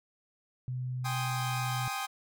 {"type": "tone with pitch glide", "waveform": "sine", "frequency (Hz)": [126.6, 125.07], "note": ["B2", "B2"], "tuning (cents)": [43, 22], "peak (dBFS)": -32, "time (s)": [0.68, 1.88], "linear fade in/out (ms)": 0, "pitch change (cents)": -21, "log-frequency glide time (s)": [1.11, 1.58]}
{"type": "chord", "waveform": "sawtooth", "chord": "Ab major seventh", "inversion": "third", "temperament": "equal", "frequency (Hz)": [784, 830.6, 1046.5, 1244.5], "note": ["G5", "Ab5", "C6", "Eb6"], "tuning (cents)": [0, 0, 0, 0], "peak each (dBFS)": [-33, -38, -37, -34], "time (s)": [1.04, 2.07], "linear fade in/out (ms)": 20}
{"effects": []}